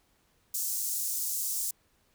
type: high-pass noise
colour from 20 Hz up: pink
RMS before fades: -32 dBFS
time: 0.54-1.71 s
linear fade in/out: 5 ms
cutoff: 6500 Hz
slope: 24 dB/octave
effects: pink hiss -69 dBFS RMS until 2.14 s